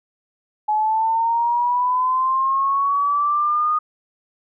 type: linear sweep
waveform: sine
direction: up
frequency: 846 to 1235 Hz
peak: -16 dBFS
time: 0.68-3.79 s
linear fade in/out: 10 ms
effects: none